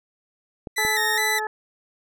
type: clicks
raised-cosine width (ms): 2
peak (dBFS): -19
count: 2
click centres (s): 0.672 / 0.85
type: tone with vibrato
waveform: sawtooth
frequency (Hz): 1917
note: A#6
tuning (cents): +48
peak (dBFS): -18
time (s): 0.76-1.4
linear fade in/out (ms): 20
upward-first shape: square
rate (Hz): 2.4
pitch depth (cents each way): 66
type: harmonic tone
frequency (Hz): 430.6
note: A4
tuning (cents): -37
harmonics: 1 / 2 / 3 / 4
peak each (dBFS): -31 / -27 / -36 / -30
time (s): 0.78-1.47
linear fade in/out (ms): 2
effects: none